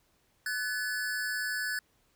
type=tone pair together; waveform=square; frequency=1500 / 1718.8 Hz; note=F#6 / A6; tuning=+23 / -41 cents; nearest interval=major second; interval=236 cents; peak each=-35 / -34 dBFS; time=0.46-1.79 s; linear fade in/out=2 ms; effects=pink hiss -70 dBFS RMS until 2.15 s